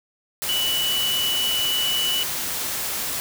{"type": "tone in noise", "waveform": "sine", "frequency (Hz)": 2960, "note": "F#7", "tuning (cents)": 0, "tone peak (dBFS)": -21, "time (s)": [0.49, 2.23], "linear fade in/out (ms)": 0, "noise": "white", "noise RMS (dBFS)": -27, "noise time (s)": [0.42, 3.2], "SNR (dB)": 3, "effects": []}